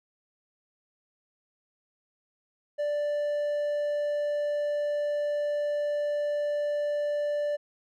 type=tone; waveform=triangle; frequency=587.3 Hz; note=D5; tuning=in tune; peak=-24 dBFS; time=2.78-7.57 s; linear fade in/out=20 ms; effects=none